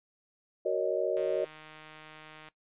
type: chord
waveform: sine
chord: D# minor seventh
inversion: first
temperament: just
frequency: 373.4 / 466.7 / 560 / 622.3 Hz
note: F#4 / A#4 / C#5 / D#5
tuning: +16 / +2 / +18 / 0 cents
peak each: -32 dBFS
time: 0.65-1.45 s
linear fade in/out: 10 ms
type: click train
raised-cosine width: 0.3 ms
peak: -33 dBFS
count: 205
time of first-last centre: 1.17-2.486 s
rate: 155 Hz
effects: noise-tail reverb RT60 0.1 s tail -18 dB re dry + resampled to 8000 Hz